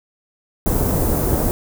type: band-stop noise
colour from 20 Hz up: pink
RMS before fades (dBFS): -18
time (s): 0.66-1.51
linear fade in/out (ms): 0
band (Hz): 660 to 14000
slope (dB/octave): 12
effects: none